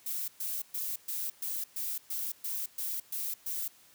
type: noise bursts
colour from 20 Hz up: violet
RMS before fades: -35 dBFS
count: 11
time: 0.06-3.68 s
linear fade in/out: 5 ms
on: 220 ms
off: 120 ms
effects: white hiss -60 dBFS RMS until 3.94 s + high-pass 60 Hz 12 dB/octave